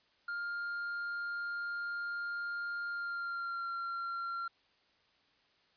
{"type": "tone with pitch glide", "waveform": "triangle", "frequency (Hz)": [1404, 1375.1], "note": ["F6", "F6"], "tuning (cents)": [9, -27], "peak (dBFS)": -34, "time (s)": [0.28, 4.48], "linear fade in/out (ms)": 5, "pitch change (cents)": -36, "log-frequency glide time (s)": [2.88, 3.69], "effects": ["white hiss -70 dBFS RMS until 5.76 s", "resampled to 11025 Hz"]}